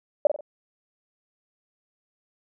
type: tone with echo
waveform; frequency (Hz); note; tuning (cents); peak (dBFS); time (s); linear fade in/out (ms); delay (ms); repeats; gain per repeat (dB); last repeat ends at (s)
sine; 590; D5; +8; -12; 0.25-0.27; 2; 46; 3; -8; 0.408
effects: none